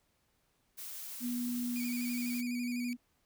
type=noise; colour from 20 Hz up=blue; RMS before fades=-44 dBFS; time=0.77-2.42 s; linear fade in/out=20 ms
type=tone; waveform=sine; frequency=243.1 Hz; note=B3; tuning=27 cents flat; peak=-33 dBFS; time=1.2-2.97 s; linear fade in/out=50 ms
type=tone with vibrato; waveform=sawtooth; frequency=2351 Hz; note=D7; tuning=1 cent sharp; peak=-40 dBFS; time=1.76-2.93 s; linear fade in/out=0 ms; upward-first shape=square; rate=12 Hz; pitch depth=62 cents each way
effects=pink hiss -75 dBFS RMS until 3.25 s